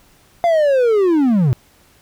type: linear sweep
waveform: triangle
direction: down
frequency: 699 to 114.5 Hz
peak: -9 dBFS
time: 0.44-1.53 s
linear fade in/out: 0 ms
effects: pink hiss -52 dBFS RMS until 2.01 s